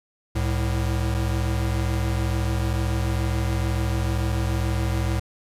square tone pair together, 66.7 / 108.86 Hz, C2 / A2, +34 / -18 cents, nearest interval minor sixth, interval 848 cents, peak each -25 dBFS, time 0.35-5.2 s, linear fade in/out 10 ms, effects resampled to 32000 Hz + 10-bit

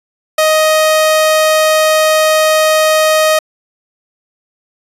sawtooth tone, 625 Hz, D#5, 8 cents sharp, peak -4 dBFS, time 0.38-3.39 s, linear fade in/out 5 ms, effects resampled to 32000 Hz

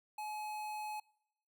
square tone with notch filter, 850 Hz, G#5, 40 cents sharp, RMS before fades -42 dBFS, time 0.18-1 s, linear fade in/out 5 ms, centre 5400 Hz, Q 1.7, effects noise-tail reverb RT60 0.8 s tail -25 dB re dry

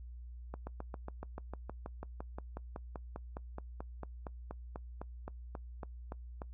slowing click train, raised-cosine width 1 ms, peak -28 dBFS, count 30, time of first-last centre 0.54-6.418 s, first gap 130 ms, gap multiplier 1.03, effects noise-tail reverb RT60 0.1 s tail -23 dB re dry + added 60 Hz sine -45 dBFS peak until 6.53 s

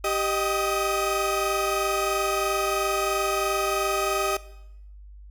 30% pulse tone cluster, 391 / 619 / 1261 Hz, G4 / D#5 / D#6, -4 / -9 / +23 cents, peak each -25 dBFS, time 0.04-4.37 s, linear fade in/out 5 ms, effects noise-tail reverb RT60 0.8 s tail -18 dB re dry + added 50 Hz sine -42 dBFS peak until 5.3 s

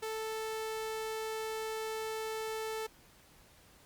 sawtooth tone, 440 Hz, A4, in tune, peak -32 dBFS, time 0.02-2.87 s, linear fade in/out 10 ms, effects pink hiss -61 dBFS RMS until 3.85 s + Opus 48 kbps

